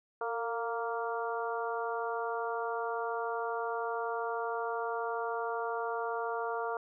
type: harmonic tone with a mistuned harmonic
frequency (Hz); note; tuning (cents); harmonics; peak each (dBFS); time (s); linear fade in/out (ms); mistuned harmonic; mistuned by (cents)
232.7; A#3; -3; 2 / 3 / 4 / 5 / 6; -36 / -38 / -39 / -40 / -41; 0.21-6.77; 2; 2; -31
effects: none